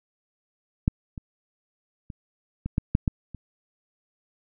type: clicks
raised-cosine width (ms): 5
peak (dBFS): -7 / -24 / -24 / -17 / -10 / -6 / -10 / -25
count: 8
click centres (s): 0.879 / 1.178 / 2.102 / 2.66 / 2.781 / 2.951 / 3.078 / 3.347
effects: none